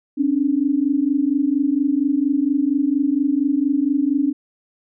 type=tone pair together; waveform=sine; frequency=268.7 / 293 Hz; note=C4 / D4; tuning=+46 / -4 cents; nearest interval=minor second; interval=150 cents; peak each=-19 / -18 dBFS; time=0.17-4.33 s; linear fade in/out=20 ms; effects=none